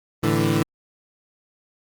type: chord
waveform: 20% pulse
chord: A suspended fourth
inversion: none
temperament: equal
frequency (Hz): 110 / 146.83 / 164.81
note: A2 / D3 / E3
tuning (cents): 0 / 0 / 0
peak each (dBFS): -18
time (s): 0.23-0.63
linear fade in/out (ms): 5
effects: Opus 24 kbps